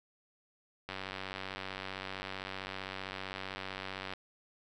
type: click train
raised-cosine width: 0.3 ms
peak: -23 dBFS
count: 311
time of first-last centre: 0.89-4.136 s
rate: 95.5 Hz
effects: none